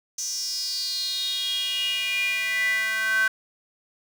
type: tone with high-pass filter sweep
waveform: square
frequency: 220 Hz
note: A3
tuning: in tune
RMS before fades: -26 dBFS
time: 0.18-3.28 s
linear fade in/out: 5 ms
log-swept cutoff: 6100 to 1500 Hz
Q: 8.6
effects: none